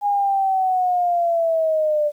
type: linear sweep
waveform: sine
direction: down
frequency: 823 to 587.3 Hz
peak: -16 dBFS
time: 0.01-2.12 s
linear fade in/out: 50 ms
effects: 9-bit